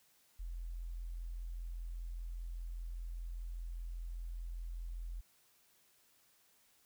sine tone, 42.51 Hz, F1, 46 cents flat, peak -40 dBFS, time 0.39-5.21 s, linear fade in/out 10 ms, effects white hiss -70 dBFS RMS until 6.85 s

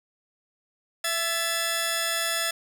10% pulse tone pair together, 665 / 1724.8 Hz, E5 / A6, +15 / -35 cents, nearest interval octave + perfect fourth, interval 1650 cents, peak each -20 / -18 dBFS, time 1.04-2.51 s, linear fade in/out 5 ms, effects 8-bit

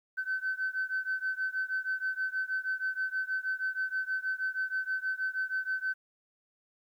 sine beating tone pair, 1525 / 1531.3 Hz, G6 / G6, -48 / -41 cents, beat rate 6.3 Hz, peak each -32 / -33 dBFS, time 0.17-5.94 s, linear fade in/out 20 ms, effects tanh soft clip ceiling -24 dBFS + 11-bit

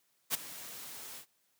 white noise with ADSR envelope, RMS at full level -29 dBFS, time 0.3-1.26 s, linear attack 44 ms, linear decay 11 ms, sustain -17 dB, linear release 89 ms, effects white hiss -74 dBFS RMS until 1.59 s + high-pass 100 Hz 12 dB/octave

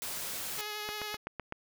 white noise, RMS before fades -38 dBFS, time 0.02-0.61 s, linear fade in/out 0 ms
5% pulse tone with vibrato, 421.2 Hz, G#4, 24 cents sharp, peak -25 dBFS, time 0.57-1.17 s, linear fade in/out 20 ms, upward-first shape sine, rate 11 Hz, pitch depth 15 cents each way
click train, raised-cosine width 0.5 ms, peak -22 dBFS, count 6, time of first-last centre 0.89-1.524 s, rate 7.89 Hz
effects none

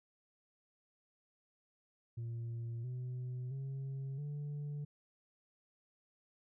sine tone with pitch steps, 116.54 / 125.63 / 135.42 / 145.99 Hz, A#2 / B2 / C#3 / D3, 0 / +30 / -40 / -10 cents, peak -36 dBFS, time 2.17-4.85 s, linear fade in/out 10 ms, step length 670 ms, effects tanh soft clip ceiling -38 dBFS

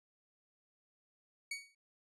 sawtooth tone with exponential decay, 2244 Hz, C#7, 21 cents sharp, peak -32 dBFS, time 1.51-1.75 s, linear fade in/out 5 ms, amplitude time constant 52 ms, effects resampled to 24000 Hz

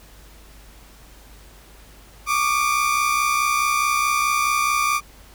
30% pulse tone pair together, 1138 / 1202.7 Hz, C#6 / D6, +45 / +41 cents, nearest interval minor second, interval 96 cents, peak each -20 / -17 dBFS, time 2.26-5.01 s, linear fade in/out 50 ms, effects added 50 Hz sine -46 dBFS peak until 5.34 s + pink hiss -49 dBFS RMS until 5.34 s

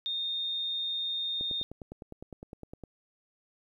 sine tone, 3663 Hz, A#7, 31 cents flat, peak -30 dBFS, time 0.06-1.63 s, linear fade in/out 0 ms
click train, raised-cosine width 2 ms, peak -29 dBFS, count 15, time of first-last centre 1.41-2.837 s, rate 9.81 Hz
effects 11-bit

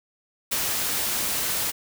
white noise with ADSR envelope, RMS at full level -24 dBFS, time 0.51-1.72 s, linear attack 14 ms, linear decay 47 ms, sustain -2 dB, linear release 24 ms, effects none

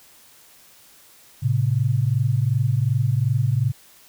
sine tone pair together, 111.01 / 133.7 Hz, A2 / C3, +16 / +38 cents, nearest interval minor third, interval 322 cents, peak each -20 dBFS, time 1.42-3.72 s, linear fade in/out 20 ms, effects white hiss -51 dBFS RMS until 4.08 s

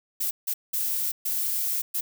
violet noise bursts at uneven times, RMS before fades -27 dBFS, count 5, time 0.2-0.31 / 0.47-0.54 / 0.73-1.12 / 1.25-1.82 / 1.94-2.01 s, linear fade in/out 10 ms, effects none

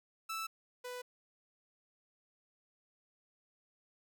sawtooth tone pair in turn, 1318.5 / 495.9 Hz, E6 / B4, 0 / +7 cents, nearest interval octave + perfect fourth, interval 1693 cents, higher first, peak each -34 / -38 dBFS, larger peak first, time 0.29-0.47 / 0.84-1.02 s, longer neither, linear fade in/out 10 ms, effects none

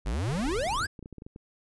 square exponential sweep, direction up, 43.65 to 1726 Hz, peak -28 dBFS, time 0.05-0.87 s, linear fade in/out 20 ms
brown noise, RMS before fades -37 dBFS, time 0.27-0.87 s, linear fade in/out 10 ms
clicks, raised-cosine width 3 ms, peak -30 dBFS, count 12, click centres 0.475 / 0.515 / 0.667 / 0.811 / 0.992 / 1.027 / 1.059 / 1.127 / 1.183 / 1.221 / 1.265 / 1.361 s
effects resampled to 24000 Hz

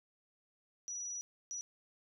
sine tone bursts at uneven times, 5860 Hz, F#8, 18 cents flat, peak -39 dBFS, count 2, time 0.88-1.21 / 1.51-1.61 s, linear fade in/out 0 ms, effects none

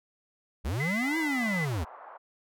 square linear two-way sweep, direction up then down, 54.3 to 330 to 69.8 Hz, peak -29 dBFS, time 0.64-1.85 s, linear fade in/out 20 ms, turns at 1.18 s
sine tone with pitch glide, 2033 to 2011 Hz, B6 to B6, +50 to +31 cents, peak -30 dBFS, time 0.8-1.65 s, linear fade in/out 2 ms, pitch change -19 cents, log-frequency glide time 1-1.24 s
pink band-pass noise, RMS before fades -47 dBFS, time 1.01-2.18 s, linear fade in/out 20 ms, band 690 to 1200 Hz, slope 24 dB/octave
effects none

